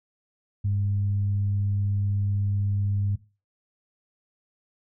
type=tone with frequency modulation; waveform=sine; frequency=100 Hz; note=G2; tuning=35 cents sharp; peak=-22 dBFS; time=0.64-3.16 s; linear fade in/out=10 ms; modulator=108 Hz; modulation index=0.25; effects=noise-tail reverb RT60 0.3 s tail -17 dB re dry